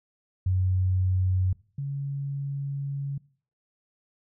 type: tone pair in turn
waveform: sine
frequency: 92.7 / 139.7 Hz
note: F#2 / C#3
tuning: +4 / +14 cents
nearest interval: perfect fifth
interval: 710 cents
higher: second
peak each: -21 / -28 dBFS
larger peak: first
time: 0.46-1.53 / 1.78-3.18 s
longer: second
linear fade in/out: 5 ms
effects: noise-tail reverb RT60 0.5 s tail -22 dB re dry